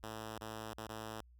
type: tone with dropouts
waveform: 5% pulse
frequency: 110 Hz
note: A2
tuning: in tune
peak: -32 dBFS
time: 0.03-1.21 s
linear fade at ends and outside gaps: 5 ms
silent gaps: 0.383-0.41 / 0.735-0.78 / 0.87-0.891 s
effects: added 60 Hz sine -59 dBFS peak until 1.39 s